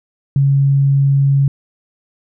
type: tone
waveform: sine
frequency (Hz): 138.59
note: C#3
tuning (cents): 0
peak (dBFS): -9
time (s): 0.36-1.48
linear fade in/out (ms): 2
effects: none